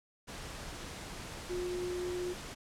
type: tone in noise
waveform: sine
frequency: 358.2 Hz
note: F4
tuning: 44 cents sharp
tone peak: -34 dBFS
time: 1.49-2.34 s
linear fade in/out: 20 ms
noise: pink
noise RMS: -44 dBFS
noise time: 0.27-2.55 s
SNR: +7 dB
effects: low-pass 9000 Hz 12 dB/octave